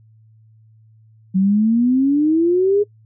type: exponential sweep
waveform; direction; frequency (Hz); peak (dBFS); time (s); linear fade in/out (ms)
sine; up; 185 to 420; -12; 1.34-2.84; 20
effects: noise-tail reverb RT60 0.1 s tail -24 dB re dry + added 110 Hz sine -47 dBFS peak until 3.05 s